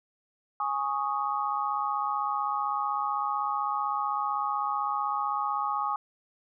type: chord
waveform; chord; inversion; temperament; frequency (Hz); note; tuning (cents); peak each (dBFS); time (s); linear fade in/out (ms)
sine; Ab suspended fourth; none; equal; 830.6 / 1108.7 / 1244.5; Ab5 / Db6 / Eb6; 0 / 0 / 0; -31; 0.6-5.96; 2
effects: none